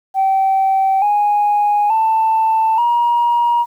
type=tone with pitch steps; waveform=sine; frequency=772 / 827.4 / 886.8 / 950.4 Hz; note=G5 / G#5 / A5 / A#5; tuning=-27 / -7 / +13 / +33 cents; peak=-10 dBFS; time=0.14-3.66 s; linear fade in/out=50 ms; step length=880 ms; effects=tanh soft clip ceiling -8 dBFS + 8-bit